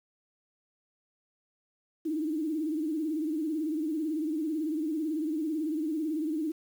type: tone with vibrato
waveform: sine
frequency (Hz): 311.4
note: D#4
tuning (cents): +2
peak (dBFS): -28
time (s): 2.05-6.52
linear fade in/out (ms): 10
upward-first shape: sine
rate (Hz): 18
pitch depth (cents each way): 99
effects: 9-bit